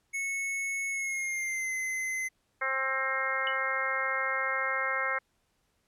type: tone with pitch glide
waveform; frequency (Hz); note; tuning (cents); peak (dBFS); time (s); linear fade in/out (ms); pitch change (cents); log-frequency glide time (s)
square; 2200 to 2053; C#7 to C7; -14 to -33; -31; 0.13-2.29; 20; -119; 0.9-1.73
type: harmonic tone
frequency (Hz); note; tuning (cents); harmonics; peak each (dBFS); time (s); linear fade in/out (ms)
265.9; C4; +28; 2 / 3 / 4 / 5 / 6 / 7 / 8; -37 / -42 / -37 / -34 / -35 / -35 / -33; 2.61-5.19; 10
type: tone with exponential decay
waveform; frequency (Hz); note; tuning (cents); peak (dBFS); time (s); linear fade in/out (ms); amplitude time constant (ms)
sine; 2960; F#7; 0; -29; 3.47-3.59; 1; 25
effects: pink hiss -74 dBFS RMS until 5.87 s + low-pass 12000 Hz 12 dB/octave